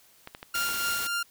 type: clicks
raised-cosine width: 0.3 ms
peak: -23 dBFS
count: 5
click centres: 0.274 / 0.349 / 0.429 / 0.557 / 0.69 s
type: tone with tremolo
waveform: sawtooth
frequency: 1396.9 Hz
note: F6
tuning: in tune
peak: -23 dBFS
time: 0.54-1.23 s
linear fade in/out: 5 ms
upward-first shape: sine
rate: 3.6 Hz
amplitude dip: 40%
type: noise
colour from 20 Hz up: white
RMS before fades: -34 dBFS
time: 0.55-1.07 s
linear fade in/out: 0 ms
effects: white hiss -59 dBFS RMS until 1.3 s